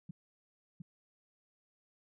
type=tone with echo; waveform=sine; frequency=169 Hz; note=E3; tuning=43 cents sharp; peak=-40 dBFS; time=0.09-0.11 s; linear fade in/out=5 ms; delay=710 ms; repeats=1; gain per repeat=-2 dB; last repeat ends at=0.82 s; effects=none